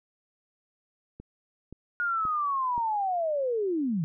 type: click train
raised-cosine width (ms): 3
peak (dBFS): -29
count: 4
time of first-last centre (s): 1.2-2.779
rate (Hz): 1.9
type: linear sweep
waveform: sine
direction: down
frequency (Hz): 1441 to 147.9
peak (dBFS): -25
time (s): 2-4.04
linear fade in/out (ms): 0
effects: none